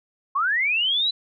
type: linear sweep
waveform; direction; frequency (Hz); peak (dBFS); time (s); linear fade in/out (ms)
sine; up; 1046.5 to 4020; -19; 0.35-1.11; 10
effects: none